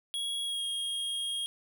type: tone with pitch glide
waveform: square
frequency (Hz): 3322 to 3257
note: G#7 to G#7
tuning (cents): 0 to -34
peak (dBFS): -32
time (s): 0.14-1.46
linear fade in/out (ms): 0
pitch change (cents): -34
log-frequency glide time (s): 0.43-0.64
effects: none